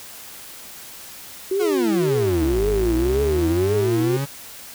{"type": "tone with vibrato", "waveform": "sine", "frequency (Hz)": 370, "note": "F#4", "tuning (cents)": 0, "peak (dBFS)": -18, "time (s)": [1.51, 4.17], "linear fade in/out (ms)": 5, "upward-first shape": "triangle", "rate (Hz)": 1.9, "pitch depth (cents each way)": 260}
{"type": "exponential two-way sweep", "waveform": "40% pulse", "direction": "down then up", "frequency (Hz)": [380.9, 49, 141.9], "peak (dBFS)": -21, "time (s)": [1.59, 4.26], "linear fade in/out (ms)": 20, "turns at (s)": 2.65}
{"effects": ["white hiss -39 dBFS RMS until 4.74 s"]}